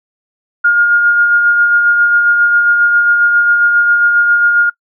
sine tone with tremolo, 1420 Hz, F6, 28 cents sharp, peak -5 dBFS, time 0.64-4.7 s, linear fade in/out 10 ms, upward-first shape sine, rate 7.4 Hz, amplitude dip 35%, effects noise-tail reverb RT60 0.1 s tail -24 dB re dry

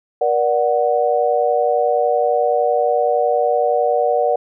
sine chord, Bb augmented, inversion none, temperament equal with one note detuned, 476.5 / 587.3 / 740 Hz, Bb4 / D5 / F#5, +38 / 0 / 0 cents, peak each -18 dBFS, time 0.21-4.36 s, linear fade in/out 5 ms, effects none

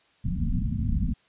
pink low-pass noise, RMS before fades -26 dBFS, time 0.24-1.14 s, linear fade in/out 10 ms, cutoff 250 Hz, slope 96 dB/octave, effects white hiss -63 dBFS RMS until 1.28 s + resampled to 8000 Hz

